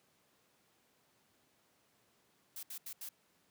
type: noise bursts at uneven times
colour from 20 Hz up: blue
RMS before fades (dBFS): -45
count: 4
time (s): 2.56-2.63 / 2.7-2.78 / 2.86-2.93 / 3.01-3.09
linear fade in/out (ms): 5
effects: pink hiss -72 dBFS RMS until 3.5 s + high-pass 150 Hz 12 dB/octave